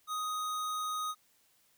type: tone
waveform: square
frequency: 1249 Hz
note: D#6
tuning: 6 cents sharp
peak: -34 dBFS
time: 0.07-1.15 s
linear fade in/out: 50 ms
effects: white hiss -69 dBFS RMS until 1.77 s